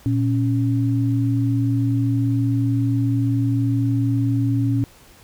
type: tone pair together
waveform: sine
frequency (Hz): 116.54 / 277.2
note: A#2 / C#4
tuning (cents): 0 / 0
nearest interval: octave + minor third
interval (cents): 1500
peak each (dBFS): -18 / -21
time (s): 0.06-4.84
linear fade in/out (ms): 0
effects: pink hiss -49 dBFS RMS until 5.23 s